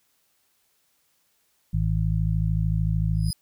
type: harmonic tone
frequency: 53.4 Hz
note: G#1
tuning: 49 cents sharp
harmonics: 1 / 2 / 3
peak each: -25 / -25 / -25 dBFS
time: 1.73-3.31 s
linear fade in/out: 10 ms
type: tone with exponential growth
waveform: 25% pulse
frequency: 4978 Hz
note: D#8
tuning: in tune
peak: -23 dBFS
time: 3.14-3.33 s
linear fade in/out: 1 ms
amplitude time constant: 41 ms
effects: white hiss -68 dBFS RMS until 3.41 s